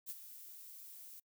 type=noise with ADSR envelope; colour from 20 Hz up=violet; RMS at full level=-42 dBFS; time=0.06-1.2 s; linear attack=39 ms; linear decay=38 ms; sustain=-11 dB; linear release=6 ms; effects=noise-tail reverb RT60 0.1 s tail -26 dB re dry